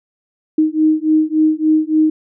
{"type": "beating tone pair", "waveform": "sine", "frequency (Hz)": [310, 313.5], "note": ["D#4", "D#4"], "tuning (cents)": [-6, 13], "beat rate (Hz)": 3.5, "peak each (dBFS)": -14, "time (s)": [0.58, 2.1], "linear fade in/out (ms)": 5, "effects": []}